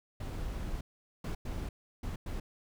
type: noise bursts at uneven times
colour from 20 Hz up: brown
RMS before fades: -37 dBFS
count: 5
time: 0.2-0.81 / 1.24-1.35 / 1.45-1.69 / 2.03-2.16 / 2.26-2.4 s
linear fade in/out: 5 ms
effects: none